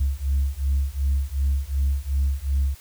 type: beating tone pair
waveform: sine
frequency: 67.6 / 70.3 Hz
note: C#2 / C#2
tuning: -43 / +25 cents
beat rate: 2.7 Hz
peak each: -22 dBFS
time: 0-2.75 s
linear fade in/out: 10 ms
effects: tanh soft clip ceiling -15 dBFS + white hiss -49 dBFS RMS until 2.8 s